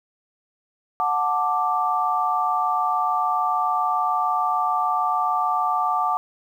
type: chord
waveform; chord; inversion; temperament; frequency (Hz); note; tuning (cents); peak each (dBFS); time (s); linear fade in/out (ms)
sine; D major; first; just; 734.2 / 881 / 1174.7; F#5 / A5 / D6; -14 / +2 / 0; -24 / -25 / -22; 1-6.17; 0
effects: 9-bit